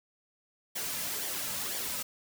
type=noise with flanger; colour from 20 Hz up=white; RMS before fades=-35 dBFS; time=0.75-2.03 s; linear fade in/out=10 ms; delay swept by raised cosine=0.76 to 2.76 ms; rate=2 Hz; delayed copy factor=-0.55; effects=none